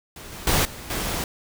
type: noise with level steps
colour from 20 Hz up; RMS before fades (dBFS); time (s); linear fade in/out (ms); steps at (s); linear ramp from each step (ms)
pink; -40 / -37 / -20 / -38 / -27; 0.16-1.24; 2; 0.32 / 0.47 / 0.65 / 0.9; 2
effects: none